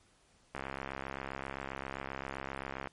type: click train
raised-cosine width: 0.5 ms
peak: -23 dBFS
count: 158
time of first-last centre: 0.55-2.872 s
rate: 67.6 Hz
effects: pink hiss -67 dBFS RMS until 2.92 s + MP3 48 kbps